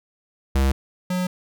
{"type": "tone pair in turn", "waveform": "square", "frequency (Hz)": [67.2, 181.75], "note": ["C2", "F#3"], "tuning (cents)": [47, -31], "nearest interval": "octave + perfect fourth", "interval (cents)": 1722, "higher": "second", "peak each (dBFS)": [-17, -22], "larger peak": "first", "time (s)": [[0.55, 0.72], [1.1, 1.27]], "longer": "neither", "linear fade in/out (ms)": 5, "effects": []}